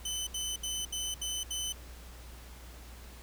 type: tone bursts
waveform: 20% pulse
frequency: 3030 Hz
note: F#7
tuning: 40 cents sharp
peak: -28 dBFS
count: 6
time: 0.05-1.725 s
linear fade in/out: 5 ms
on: 220 ms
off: 71 ms
effects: added 60 Hz sine -47 dBFS peak until 3.22 s + pink hiss -53 dBFS RMS until 3.22 s